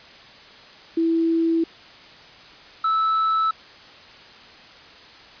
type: tone pair in turn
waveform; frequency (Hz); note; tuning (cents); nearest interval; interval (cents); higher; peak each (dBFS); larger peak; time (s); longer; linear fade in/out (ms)
sine / triangle; 329.6 / 1310.8; E4 / E6; 0 / -10; 2 octaves; 2390; second; -17 / -16; second; 0.97-1.64 / 2.84-3.51; neither; 5
effects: white hiss -45 dBFS RMS until 5.4 s + resampled to 11025 Hz